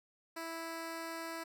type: tone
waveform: 10% pulse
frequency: 329.2 Hz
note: E4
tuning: 2 cents flat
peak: -32 dBFS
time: 0.36-1.44 s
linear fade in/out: 10 ms
effects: none